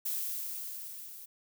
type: noise with level ramp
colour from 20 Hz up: violet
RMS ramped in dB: -33 to -48 dBFS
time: 0.05-1.26 s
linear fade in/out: 10 ms
effects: none